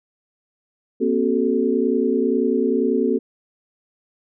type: tone cluster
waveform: sine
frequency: 238 / 268.2 / 376 / 438.1 Hz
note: A#3 / C4 / F#4 / A4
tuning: +36 / +43 / +28 / -7 cents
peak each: -22 dBFS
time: 1-3.19 s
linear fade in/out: 20 ms
effects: none